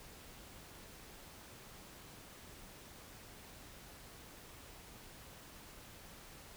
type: silence
effects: pink hiss -55 dBFS RMS until 6.56 s